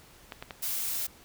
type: clicks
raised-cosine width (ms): 0.3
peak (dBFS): -22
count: 3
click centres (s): 0.322 / 0.425 / 0.508
type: noise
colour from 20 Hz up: blue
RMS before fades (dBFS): -32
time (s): 0.62-1.07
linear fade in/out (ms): 10
effects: pink hiss -55 dBFS RMS until 1.24 s